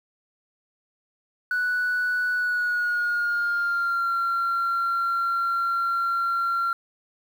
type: tone with pitch glide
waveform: sine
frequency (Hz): 1480 to 1372.9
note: F#6 to F6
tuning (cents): 0 to -30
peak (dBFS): -20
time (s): 1.51-6.73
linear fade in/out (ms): 2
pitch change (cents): -130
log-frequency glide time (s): 2.33-4.12
effects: tanh soft clip ceiling -19 dBFS + 8-bit